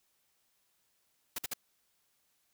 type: noise bursts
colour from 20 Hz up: white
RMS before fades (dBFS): -36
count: 3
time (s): 1.36-1.537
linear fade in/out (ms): 5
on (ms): 25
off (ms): 51
effects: white hiss -75 dBFS RMS until 2.53 s